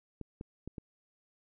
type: clicks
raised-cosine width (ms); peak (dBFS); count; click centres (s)
3; -28; 4; 0.213 / 0.411 / 0.676 / 0.782
effects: none